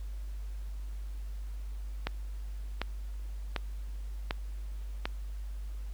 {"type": "click train", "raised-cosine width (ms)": 0.3, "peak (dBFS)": -15, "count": 5, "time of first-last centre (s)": [2.07, 5.055], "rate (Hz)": 1.34, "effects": ["added 50 Hz sine -36 dBFS peak until 5.93 s", "pink hiss -60 dBFS RMS until 5.93 s"]}